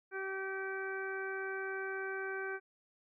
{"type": "harmonic tone", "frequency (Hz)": 385.2, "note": "G4", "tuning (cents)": -30, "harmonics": [1, 2, 3, 4, 5, 6], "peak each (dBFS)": [-40, -48, -49, -40, -53, -50], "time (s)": [0.11, 2.6], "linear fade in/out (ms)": 50, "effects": []}